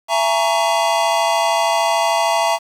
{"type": "chord", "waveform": "square", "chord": "A# half-diminished seventh", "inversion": "second", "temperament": "just", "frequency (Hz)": [671.3, 839.1, 932.3, 1118.8], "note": ["E5", "G#5", "A#5", "C#6"], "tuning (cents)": [31, 18, 0, 16], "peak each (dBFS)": [-19, -22, -20, -25], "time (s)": [0.08, 2.59], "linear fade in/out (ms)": 50, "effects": ["low-pass 9000 Hz 12 dB/octave", "7-bit"]}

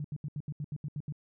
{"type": "tone bursts", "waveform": "sine", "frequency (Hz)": 146.83, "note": "D3", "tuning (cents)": 0, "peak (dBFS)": -33, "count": 10, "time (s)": [0, 1.124], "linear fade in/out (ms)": 2, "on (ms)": 44, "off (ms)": 76, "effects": []}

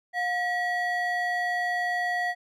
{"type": "ring-modulated tone", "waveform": "triangle", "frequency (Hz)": 1318.5, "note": "E6", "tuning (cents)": 0, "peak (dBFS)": -20, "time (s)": [0.13, 2.35], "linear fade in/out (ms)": 50, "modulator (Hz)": 604, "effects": []}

